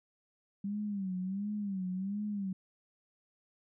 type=tone with vibrato; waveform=sine; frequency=196 Hz; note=G3; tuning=in tune; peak=-33 dBFS; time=0.64-2.53 s; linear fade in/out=5 ms; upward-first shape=sine; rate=1.4 Hz; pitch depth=120 cents each way; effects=none